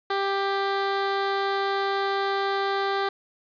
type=tone; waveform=15% pulse; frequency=394 Hz; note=G4; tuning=9 cents sharp; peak=-17 dBFS; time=0.1-3.09 s; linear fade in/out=5 ms; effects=resampled to 11025 Hz + 8-bit